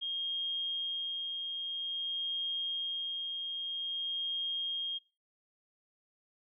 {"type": "tone with tremolo", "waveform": "sine", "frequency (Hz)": 3236, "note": "G#7", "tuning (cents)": -46, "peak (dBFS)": -32, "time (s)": [0.01, 4.99], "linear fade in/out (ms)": 20, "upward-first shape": "sine", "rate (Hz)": 0.51, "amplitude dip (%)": 30, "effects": ["noise-tail reverb RT60 0.3 s tail -22 dB re dry"]}